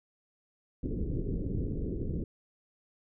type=low-pass noise; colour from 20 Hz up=pink; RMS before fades=-33 dBFS; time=0.83-2.24 s; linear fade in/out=5 ms; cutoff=450 Hz; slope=48 dB/octave; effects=none